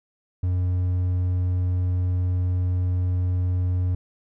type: tone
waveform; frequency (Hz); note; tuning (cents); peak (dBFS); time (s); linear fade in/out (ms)
triangle; 90.4; F#2; -40; -18; 0.43-3.95; 5
effects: none